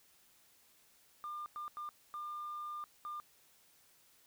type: tone bursts at uneven times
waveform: sine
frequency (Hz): 1200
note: D6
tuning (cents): +37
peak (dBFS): -39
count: 5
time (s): 1.24-1.46 / 1.56-1.68 / 1.77-1.89 / 2.14-2.84 / 3.05-3.2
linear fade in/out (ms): 0
effects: tanh soft clip ceiling -37 dBFS + white hiss -67 dBFS RMS until 4.26 s